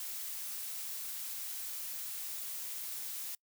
blue noise, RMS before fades -41 dBFS, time 0-3.35 s, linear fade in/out 2 ms, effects noise-tail reverb RT60 0.1 s tail -26 dB re dry

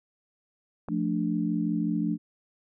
sine chord, D minor, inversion first, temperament equal, 174.61 / 220 / 293.7 Hz, F3 / A3 / D4, 0 / 0 / 0 cents, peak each -29 dBFS, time 0.88-2.18 s, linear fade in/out 50 ms
click, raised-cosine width 1 ms, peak -22 dBFS, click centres 0.886 s
effects none

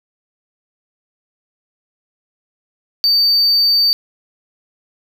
triangle tone, 4600 Hz, D8, 37 cents flat, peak -9 dBFS, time 3.04-3.93 s, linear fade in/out 0 ms, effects none

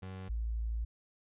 30% pulse / sine tone pair in turn, 94.2 / 56.11 Hz, F#2 / A1, +32 / +35 cents, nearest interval major sixth, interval 897 cents, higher first, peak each -39 / -32 dBFS, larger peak second, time 0.02-0.29 / 0.29-0.85 s, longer second, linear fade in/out 10 ms, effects resampled to 8000 Hz

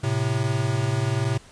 square tone pair together, 110.86 / 131.8 Hz, A2 / C3, +13 / +13 cents, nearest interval minor third, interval 300 cents, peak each -25 dBFS, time 0.03-1.38 s, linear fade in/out 10 ms, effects pink hiss -50 dBFS RMS until 1.51 s + resampled to 22050 Hz

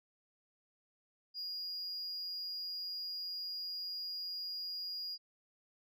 sine tone, 4861 Hz, D#8, 41 cents flat, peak -36 dBFS, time 1.34-5.18 s, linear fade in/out 50 ms, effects tanh soft clip ceiling -38 dBFS

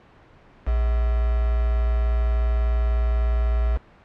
sine tone with quantisation, 58.27 Hz, A#1, in tune, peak -18 dBFS, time 0.66-3.78 s, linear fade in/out 20 ms, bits 5, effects pink hiss -51 dBFS RMS until 4.04 s + low-pass 2000 Hz 12 dB/octave

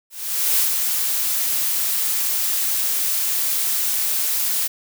blue noise with ADSR envelope, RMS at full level -17 dBFS, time 0.1-4.68 s, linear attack 490 ms, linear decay 110 ms, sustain -4 dB, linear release 15 ms, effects none

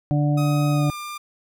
harmonic tone, 146.83 Hz, D3, in tune, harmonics 1 / 2 / 4 / 5, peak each -18 / -24 / -30 / -32 dBFS, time 0.11-0.9 s, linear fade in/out 0 ms
sawtooth tone with pitch glide, 1258 to 1195.7 Hz, D#6 to D6, +19 to +31 cents, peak -27 dBFS, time 0.37-1.18 s, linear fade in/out 10 ms, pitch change -88 cents, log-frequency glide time 0.72-0.95 s
effects none

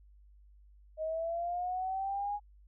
sine linear sweep, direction up, 622.3 to 830.6 Hz, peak -32 dBFS, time 0.97-2.4 s, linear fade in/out 50 ms, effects added 50 Hz sine -56 dBFS peak until 2.67 s

